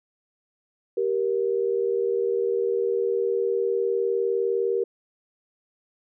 sine tone pair together, 390.2 / 470 Hz, G4 / A#4, -8 / +14 cents, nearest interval minor third, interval 322 cents, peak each -24 dBFS, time 0.97-4.84 s, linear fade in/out 5 ms, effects none

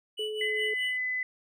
triangle tone with tremolo, 2960 Hz, F#7, in tune, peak -30 dBFS, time 0.17-0.98 s, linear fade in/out 20 ms, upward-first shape sine, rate 4.8 Hz, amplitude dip 80%
sine tone, 428.9 Hz, A4, 44 cents flat, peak -32 dBFS, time 0.19-0.74 s, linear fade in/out 5 ms
sine tone with pitch glide, 2022 to 2010 Hz, B6 to B6, +40 to +30 cents, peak -28 dBFS, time 0.41-1.23 s, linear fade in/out 2 ms, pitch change -10 cents, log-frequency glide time 0.51-0.77 s
effects none

